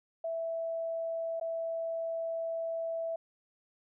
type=tone with dropouts; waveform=sine; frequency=659.3 Hz; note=E5; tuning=in tune; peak=-32 dBFS; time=0.24-3.16 s; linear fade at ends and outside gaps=5 ms; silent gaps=1.399-1.411 s; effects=none